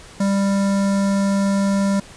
square tone with notch filter, 197.6 Hz, G3, 14 cents sharp, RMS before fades -18 dBFS, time 0.2-2 s, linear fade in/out 5 ms, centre 2800 Hz, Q 0.91, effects pink hiss -42 dBFS RMS until 2.16 s + resampled to 22050 Hz

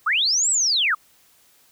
sine linear two-way sweep, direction up then down, 1084 to 8000 to 1084 Hz, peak -17 dBFS, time 0.06-0.95 s, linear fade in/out 10 ms, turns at 0.5 s, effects white hiss -57 dBFS RMS until 1.71 s

